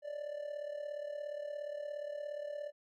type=tone with amplitude modulation; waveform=triangle; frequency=587.3 Hz; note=D5; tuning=in tune; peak=-34 dBFS; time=0.02-2.72 s; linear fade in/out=50 ms; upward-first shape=sine; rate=37.1 Hz; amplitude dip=70%; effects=none